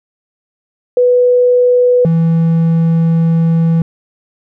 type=tone pair in turn; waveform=sine / triangle; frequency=493.9 / 164.82 Hz; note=B4 / E3; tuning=0 / 0 cents; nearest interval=octave + perfect fifth; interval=1900 cents; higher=first; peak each=-6 dBFS; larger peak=neither; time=0.97-2.05 / 2.05-3.82 s; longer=second; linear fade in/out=2 ms; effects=none